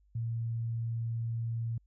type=tone; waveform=sine; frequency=115.2 Hz; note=A#2; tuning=20 cents flat; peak=-31 dBFS; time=0.15-1.78 s; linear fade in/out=5 ms; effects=added 50 Hz sine -63 dBFS peak until 1.86 s